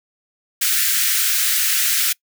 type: high-pass noise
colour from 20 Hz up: white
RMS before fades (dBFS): -18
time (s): 0.61-2.13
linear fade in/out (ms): 10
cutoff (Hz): 1400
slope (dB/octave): 48
effects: noise-tail reverb RT60 0.1 s tail -24 dB re dry